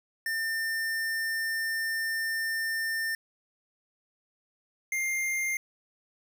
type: tone pair in turn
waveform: square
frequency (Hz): 1800 / 2109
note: A6 / C7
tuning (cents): +39 / +13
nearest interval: minor third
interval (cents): 274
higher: second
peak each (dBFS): -29 / -28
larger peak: second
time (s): 0.26-3.15 / 4.92-5.57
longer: first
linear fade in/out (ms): 2
effects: none